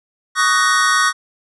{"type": "chord", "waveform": "square", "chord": "D# minor seventh", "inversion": "third", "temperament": "just", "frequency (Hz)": [1120.1, 1244.5, 1493.4, 1866.8], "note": ["C#6", "D#6", "F#6", "A#6"], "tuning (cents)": [18, 0, 16, 2], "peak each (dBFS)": -19, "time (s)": [0.35, 1.13], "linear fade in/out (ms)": 50, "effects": ["resampled to 24000 Hz"]}